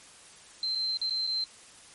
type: tone with dropouts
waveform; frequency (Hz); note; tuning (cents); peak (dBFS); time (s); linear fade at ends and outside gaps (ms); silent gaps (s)
sine; 4115; C8; -30; -27; 0.63-1.44; 1; 0.751-0.755 / 0.972-1.015 / 1.097-1.107 / 1.268-1.274
effects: white hiss -52 dBFS RMS until 1.94 s + MP3 48 kbps